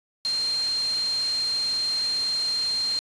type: tone in noise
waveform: sine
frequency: 4186 Hz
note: C8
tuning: in tune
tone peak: -23 dBFS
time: 0.25-2.99 s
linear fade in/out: 0 ms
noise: white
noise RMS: -36 dBFS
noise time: 0.25-2.99 s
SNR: +10 dB
effects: resampled to 22050 Hz